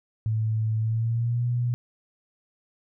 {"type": "tone with pitch glide", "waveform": "sine", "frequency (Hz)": [110, 121.35], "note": ["A2", "B2"], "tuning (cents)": [0, -30], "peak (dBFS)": -22, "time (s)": [0.26, 1.74], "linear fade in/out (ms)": 0, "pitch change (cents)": 170, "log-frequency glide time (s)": [0.79, 1.46], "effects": []}